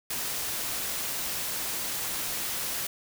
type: noise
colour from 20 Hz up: white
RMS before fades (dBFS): -32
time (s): 0.1-2.87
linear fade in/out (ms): 5
effects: none